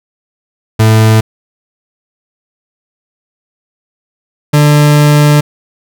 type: tone pair in turn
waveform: 40% pulse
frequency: 110 / 147.94 Hz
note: A2 / D3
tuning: 0 / +13 cents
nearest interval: perfect fourth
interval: 513 cents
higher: second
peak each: -3 dBFS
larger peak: neither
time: 0.79-1.21 / 4.53-5.41 s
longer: second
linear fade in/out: 10 ms
effects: none